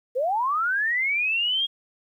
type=linear sweep; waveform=sine; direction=up; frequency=472.1 to 3289 Hz; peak=-21 dBFS; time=0.15-1.67 s; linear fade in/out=20 ms; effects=10-bit